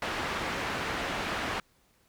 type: low-pass noise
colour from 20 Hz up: white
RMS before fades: -33 dBFS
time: 0.02-1.6 s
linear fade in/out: 2 ms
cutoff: 2000 Hz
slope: 12 dB/octave
effects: pink hiss -67 dBFS RMS until 2.08 s